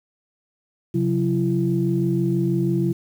sine tone cluster, 135 / 181.2 / 337.7 Hz, C#3 / F#3 / E4, -45 / -36 / +42 cents, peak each -22 dBFS, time 0.94-2.93 s, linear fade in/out 10 ms, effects tanh soft clip ceiling -8 dBFS + 8-bit

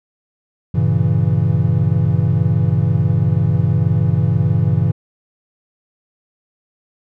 triangle chord, G diminished seventh, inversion none, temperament equal, 98 / 116.54 / 138.59 / 164.81 Hz, G2 / Bb2 / Db3 / Fb3, 0 / 0 / 0 / 0 cents, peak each -16 dBFS, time 0.74-4.92 s, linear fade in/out 10 ms, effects none

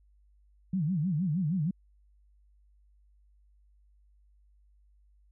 sine tone with vibrato, 168.3 Hz, E3, 36 cents sharp, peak -26 dBFS, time 0.73-1.71 s, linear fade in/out 5 ms, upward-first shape sine, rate 6.4 Hz, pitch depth 250 cents each way, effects added 50 Hz sine -60 dBFS peak until 5.31 s

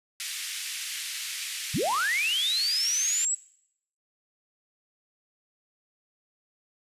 pink band-pass noise, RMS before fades -35 dBFS, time 0.2-3.25 s, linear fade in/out 0 ms, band 2100 to 12000 Hz, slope 24 dB/octave
sine linear sweep, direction up, 92.5 to 7902 Hz, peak -24 dBFS, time 1.74-3.35 s, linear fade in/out 5 ms
effects noise-tail reverb RT60 0.7 s tail -20 dB re dry + resampled to 32000 Hz

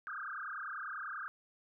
sine tone with frequency modulation, 1409 Hz, F6, 15 cents sharp, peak -39 dBFS, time 0.07-1.28 s, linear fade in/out 0 ms, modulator 30.1 Hz, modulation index 7.2, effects none

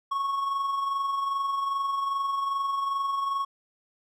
triangle tone with amplitude modulation, 1103 Hz, C#6, 9 cents flat, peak -22 dBFS, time 0.11-3.45 s, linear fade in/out 10 ms, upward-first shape sine, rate 22.5 Hz, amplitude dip 40%, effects none

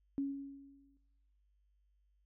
sine tone with exponential decay, 277.2 Hz, C#4, in tune, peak -31 dBFS, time 0.18-0.97 s, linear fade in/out 0 ms, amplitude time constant 170 ms, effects noise-tail reverb RT60 1.0 s tail -18 dB re dry + added 50 Hz sine -70 dBFS peak until 2.25 s

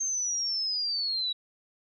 sine linear sweep, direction down, 6390 to 3858 Hz, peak -27 dBFS, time 0-1.33 s, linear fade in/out 10 ms, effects none

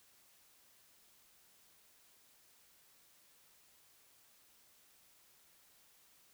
silence, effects white hiss -67 dBFS RMS until 6.33 s

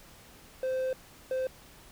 triangle tone pair in turn, 519 / 519 Hz, C5 / C5, -14 / -14 cents, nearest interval unison, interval 0 cents, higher neither, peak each -26 dBFS, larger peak neither, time 0.63-0.93 / 1.31-1.47 s, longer first, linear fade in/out 2 ms, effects pink hiss -54 dBFS RMS until 1.91 s

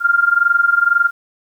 sine tone with amplitude modulation, 1397 Hz, F6, in tune, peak -7 dBFS, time 0-1.11 s, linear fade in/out 50 ms, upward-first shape sine, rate 22 Hz, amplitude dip 85%, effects 8-bit

